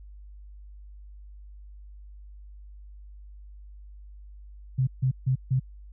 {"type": "tone bursts", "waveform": "sine", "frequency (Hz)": 130.3, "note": "C3", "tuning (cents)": -7, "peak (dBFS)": -20, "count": 4, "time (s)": [4.78, 5.598], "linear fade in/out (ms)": 10, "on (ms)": 92, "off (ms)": 150, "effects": ["added 50 Hz sine -43 dBFS peak until 5.92 s"]}